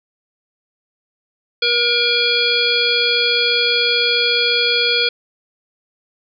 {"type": "harmonic tone", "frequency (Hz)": 477, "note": "A#4", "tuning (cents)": 40, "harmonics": [1, 3, 5, 7, 9, 10], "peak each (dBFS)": [-22, -23, -20, -18, -21, -23], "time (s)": [1.62, 5.09], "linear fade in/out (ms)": 5, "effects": []}